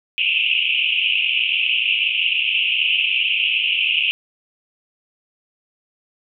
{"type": "band-pass noise", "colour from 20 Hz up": "pink", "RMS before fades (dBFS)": -19, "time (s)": [0.18, 4.11], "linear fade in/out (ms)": 0, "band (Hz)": [2500, 3000], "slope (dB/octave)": 96, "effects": []}